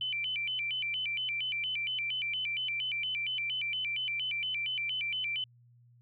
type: tone with vibrato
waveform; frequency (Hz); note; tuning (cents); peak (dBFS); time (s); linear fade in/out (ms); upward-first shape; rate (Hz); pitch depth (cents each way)
sine; 2668; E7; +20; -31; 0.01-5.44; 2; square; 4.3; 220
effects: added 120 Hz sine -58 dBFS peak until 6.01 s